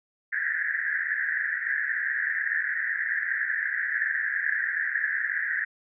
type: band-pass noise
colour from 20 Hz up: pink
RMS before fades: -28 dBFS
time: 0.32-5.65 s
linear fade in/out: 10 ms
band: 1600 to 1900 Hz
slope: 96 dB/octave
effects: none